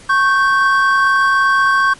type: tone pair together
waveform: triangle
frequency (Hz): 1100.3 / 1556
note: C#6 / G6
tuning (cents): -13 / -13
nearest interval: tritone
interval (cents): 600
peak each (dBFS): -11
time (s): 0.09-1.94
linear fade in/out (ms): 10
effects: pink hiss -41 dBFS RMS until 1.99 s + MP3 48 kbps